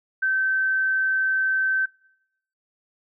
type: tone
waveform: sine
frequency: 1544 Hz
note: G6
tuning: 27 cents flat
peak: -19 dBFS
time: 0.22-1.86 s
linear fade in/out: 10 ms
effects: noise-tail reverb RT60 0.8 s tail -26 dB re dry